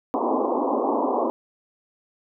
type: band-pass noise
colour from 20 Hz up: pink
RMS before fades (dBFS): -23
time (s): 0.14-1.3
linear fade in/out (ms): 0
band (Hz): 240 to 1100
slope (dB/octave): 96
effects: none